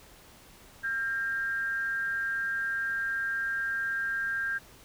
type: tone with frequency modulation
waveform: sine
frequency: 1599 Hz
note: G6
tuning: 34 cents sharp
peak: -28 dBFS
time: 0.83-4.59 s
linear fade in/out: 20 ms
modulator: 235 Hz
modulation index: 0.34
effects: pink hiss -54 dBFS RMS until 4.84 s